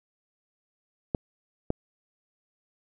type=clicks; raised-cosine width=2 ms; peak=-12 dBFS; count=2; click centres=1.148 / 1.704 s; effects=none